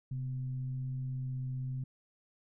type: tone with frequency modulation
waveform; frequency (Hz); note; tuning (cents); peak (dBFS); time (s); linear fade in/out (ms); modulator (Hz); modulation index
sine; 130.5; C3; -4; -34; 0.11-1.84; 5; 116; 0.28
effects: none